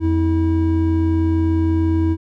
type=tone pair together; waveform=triangle; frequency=85.71 / 323.3 Hz; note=F2 / E4; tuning=-32 / -34 cents; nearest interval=octave + major seventh; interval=2298 cents; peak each=-15 dBFS; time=0-2.17 s; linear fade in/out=50 ms; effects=none